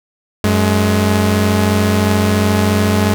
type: tone pair together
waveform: sawtooth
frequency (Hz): 94.1 / 211.2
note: F#2 / G#3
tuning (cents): +30 / +29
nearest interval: octave + major second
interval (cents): 1399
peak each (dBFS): -10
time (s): 0.44-3.14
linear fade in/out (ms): 0
effects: none